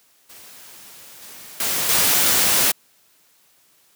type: noise with level steps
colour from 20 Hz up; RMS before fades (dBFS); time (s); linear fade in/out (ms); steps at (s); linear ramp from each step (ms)
white; -43 / -40 / -22 / -17; 0.29-2.72; 10; 1.22 / 1.6 / 1.89; 2
effects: white hiss -58 dBFS RMS until 3.95 s + high-pass 100 Hz 12 dB/octave